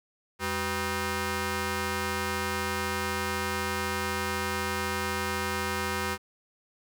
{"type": "ring-modulated tone", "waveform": "10% pulse", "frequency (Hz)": 292, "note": "D4", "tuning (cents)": -10, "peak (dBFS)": -17, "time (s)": [0.39, 6.18], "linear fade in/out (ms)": 50, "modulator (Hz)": 670, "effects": []}